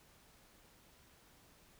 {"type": "silence", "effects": ["pink hiss -65 dBFS RMS until 1.79 s"]}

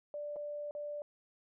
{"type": "tone with dropouts", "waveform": "sine", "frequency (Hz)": 588, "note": "D5", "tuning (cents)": 2, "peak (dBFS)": -38, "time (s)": [0.14, 1.02], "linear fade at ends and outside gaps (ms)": 1, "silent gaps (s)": [[0.36, 0.365], [0.71, 0.75]], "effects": []}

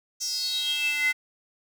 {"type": "tone with high-pass filter sweep", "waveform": "square", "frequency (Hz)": 293.7, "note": "D4", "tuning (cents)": 0, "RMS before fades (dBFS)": -27, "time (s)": [0.2, 1.13], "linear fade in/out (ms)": 20, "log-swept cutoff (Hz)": [6000, 1900], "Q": 9, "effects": []}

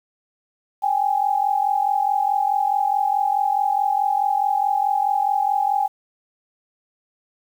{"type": "tone pair together", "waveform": "sine", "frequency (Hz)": [789.3, 834], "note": ["G5", "G#5"], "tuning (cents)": [12, 7], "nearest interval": "minor second", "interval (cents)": 95, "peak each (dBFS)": -20, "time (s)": [0.82, 5.88], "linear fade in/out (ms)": 20, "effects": ["8-bit"]}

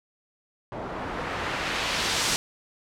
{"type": "noise with low-pass filter sweep", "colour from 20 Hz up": "white", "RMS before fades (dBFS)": -29, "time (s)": [0.72, 2.36], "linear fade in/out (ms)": 0, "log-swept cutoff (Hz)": [660, 7100], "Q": 0.82, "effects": []}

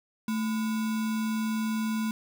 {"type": "tone with sample-and-hold", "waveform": "sine", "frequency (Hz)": 220, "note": "A3", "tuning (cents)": 0, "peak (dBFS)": -26, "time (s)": [0.28, 2.11], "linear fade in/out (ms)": 2, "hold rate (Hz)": 1225, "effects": []}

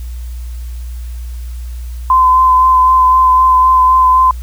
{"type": "tone with vibrato", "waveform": "sine", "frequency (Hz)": 1026, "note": "C6", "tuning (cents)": -34, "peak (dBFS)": -5, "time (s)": [2.1, 4.31], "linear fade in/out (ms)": 2, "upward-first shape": "sine", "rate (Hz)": 3.9, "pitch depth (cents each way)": 15, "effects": ["added 60 Hz sine -21 dBFS peak until 4.42 s", "white hiss -43 dBFS RMS until 4.42 s"]}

